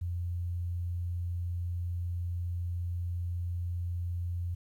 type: tone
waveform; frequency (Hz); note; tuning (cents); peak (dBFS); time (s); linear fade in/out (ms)
sine; 87.31; F2; 0; -31; 0.01-4.55; 10
effects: 11-bit